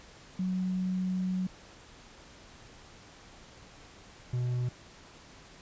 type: tone pair in turn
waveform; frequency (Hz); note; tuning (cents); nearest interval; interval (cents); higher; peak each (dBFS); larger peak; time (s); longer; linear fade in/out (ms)
sine / triangle; 185 / 123.47; F#3 / B2; 0 / 0; perfect fifth; 700; first; -28 / -26; second; 0.39-1.47 / 4.33-4.69; first; 5
effects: pink hiss -53 dBFS RMS until 5.61 s + resampled to 16000 Hz